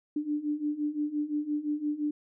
sine beating tone pair, 293.7 / 299.5 Hz, D4 / D4, 0 / +34 cents, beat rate 5.8 Hz, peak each -33 / -30 dBFS, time 0.16-2.11 s, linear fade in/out 5 ms, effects none

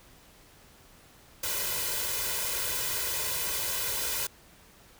white noise with comb filter, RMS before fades -31 dBFS, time 1.43-4.27 s, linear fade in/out 5 ms, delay 2 ms, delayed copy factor +0.8, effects pink hiss -56 dBFS RMS until 4.99 s

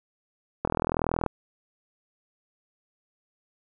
click train, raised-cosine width 1 ms, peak -11 dBFS, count 26, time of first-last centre 0.65-1.263 s, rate 40.8 Hz, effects none

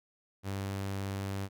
sawtooth tone, 98 Hz, G2, in tune, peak -30 dBFS, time 0.43-1.49 s, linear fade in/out 50 ms, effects none

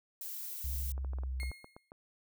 violet noise, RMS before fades -42 dBFS, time 0.21-0.92 s, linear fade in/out 2 ms
sine tone with pitch glide, 66.6 to 64.48 Hz, C2 to C2, +31 to -25 cents, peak -34 dBFS, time 0.64-1.51 s, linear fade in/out 5 ms, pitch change -56 cents, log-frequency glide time 0.94-1.37 s
clicks, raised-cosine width 1 ms, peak -35 dBFS, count 10, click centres 0.979 / 1.047 / 1.134 / 1.186 / 1.235 / 1.432 / 1.516 / 1.644 / 1.765 / 1.919 s
35% pulse tone with exponential decay, 2148 Hz, C7, 45 cents sharp, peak -38 dBFS, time 1.4-1.91 s, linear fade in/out 0 ms, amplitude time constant 110 ms
effects none

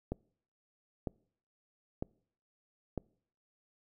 click train, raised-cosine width 2 ms, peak -21 dBFS, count 4, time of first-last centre 0.12-2.977 s, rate 1.05 Hz, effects noise-tail reverb RT60 0.6 s tail -26 dB re dry

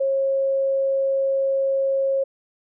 sine tone, 542 Hz, C#5, 39 cents flat, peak -18 dBFS, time 0-2.24 s, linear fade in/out 10 ms, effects none

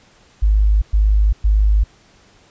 sine tone bursts, 51.91 Hz, G#1, in tune, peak -10 dBFS, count 3, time 0.42-1.84 s, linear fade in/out 10 ms, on 400 ms, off 110 ms, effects pink hiss -51 dBFS RMS until 2.5 s + resampled to 16000 Hz

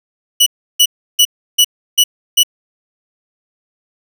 sawtooth tone bursts, 2946 Hz, F#7, 8 cents flat, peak -3 dBFS, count 6, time 0.4-2.434 s, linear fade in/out 10 ms, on 64 ms, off 330 ms, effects none

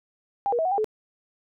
sine tone with pitch steps, 803 / 477.6 / 646 / 740 / 799 / 430.8 Hz, G5 / A#4 / E5 / F#5 / G5 / A4, +41 / +42 / -35 / 0 / +33 / -37 cents, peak -21 dBFS, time 0.46-0.844 s, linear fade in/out 0 ms, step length 64 ms, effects none

